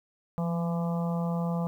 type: harmonic tone with a mistuned harmonic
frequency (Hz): 168.9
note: E3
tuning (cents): +42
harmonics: 1 / 3 / 4 / 5 / 6 / 7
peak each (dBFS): -27 / -37 / -39 / -41 / -43 / -44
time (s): 0.38-1.67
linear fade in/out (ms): 0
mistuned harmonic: 1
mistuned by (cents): +25
effects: 10-bit